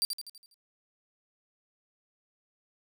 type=tone with echo; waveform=sawtooth; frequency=4699 Hz; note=D8; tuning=in tune; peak=-22 dBFS; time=0.02-0.05 s; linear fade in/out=0 ms; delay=82 ms; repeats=6; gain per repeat=-6 dB; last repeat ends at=0.542 s; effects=none